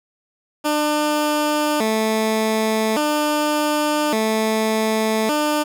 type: tone with vibrato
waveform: 15% pulse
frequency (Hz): 256.4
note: C4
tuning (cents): -35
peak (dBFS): -11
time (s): 0.64-5.64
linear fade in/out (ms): 20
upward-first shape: square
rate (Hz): 0.43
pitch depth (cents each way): 270
effects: none